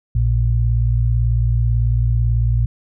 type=tone pair together; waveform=sine; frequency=57.57 / 115.7 Hz; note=A#1 / A#2; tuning=-21 / -13 cents; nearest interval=octave; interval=1208 cents; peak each=-16 dBFS; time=0.15-2.66 s; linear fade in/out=5 ms; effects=none